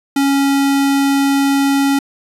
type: tone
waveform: square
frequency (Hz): 277.2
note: C#4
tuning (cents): 0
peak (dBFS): -12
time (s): 0.16-1.99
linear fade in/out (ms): 5
effects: resampled to 32000 Hz